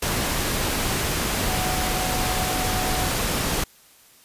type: tone in noise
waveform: sine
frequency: 740 Hz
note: F#5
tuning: in tune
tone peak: -29 dBFS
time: 1.48-3.09 s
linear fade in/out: 5 ms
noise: pink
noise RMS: -24 dBFS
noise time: 0.02-3.64 s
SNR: -8 dB
effects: white hiss -53 dBFS RMS until 4.24 s + resampled to 32000 Hz